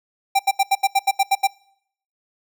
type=tone bursts; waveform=square; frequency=786 Hz; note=G5; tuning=4 cents sharp; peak=-14 dBFS; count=10; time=0.35-1.473 s; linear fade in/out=10 ms; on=43 ms; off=77 ms; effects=noise-tail reverb RT60 0.7 s tail -25 dB re dry